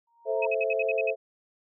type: tone with exponential growth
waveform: sine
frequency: 932.3 Hz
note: A#5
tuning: in tune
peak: -30 dBFS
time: 0.07-0.47 s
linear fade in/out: 5 ms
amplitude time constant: 85 ms
type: chord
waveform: sine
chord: A minor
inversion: none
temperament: just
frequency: 440 / 528 / 660 Hz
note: A4 / C5 / E5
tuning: 0 / +16 / +2 cents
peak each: -29 dBFS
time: 0.25-1.16 s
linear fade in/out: 50 ms
type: tone bursts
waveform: sine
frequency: 2550 Hz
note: D#7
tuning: 42 cents sharp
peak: -27 dBFS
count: 8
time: 0.42-1.104 s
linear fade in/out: 5 ms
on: 33 ms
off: 60 ms
effects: none